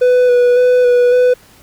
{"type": "tone with vibrato", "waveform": "triangle", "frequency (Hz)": 493.9, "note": "B4", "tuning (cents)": 0, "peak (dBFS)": -5, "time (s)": [0.01, 1.34], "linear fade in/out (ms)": 10, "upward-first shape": "square", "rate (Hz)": 1.8, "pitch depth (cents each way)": 15, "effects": ["pink hiss -45 dBFS RMS until 1.62 s"]}